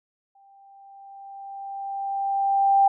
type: tone with exponential growth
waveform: sine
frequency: 789 Hz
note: G5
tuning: 11 cents sharp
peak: -13 dBFS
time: 0.35-2.88 s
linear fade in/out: 5 ms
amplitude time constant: 550 ms
effects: none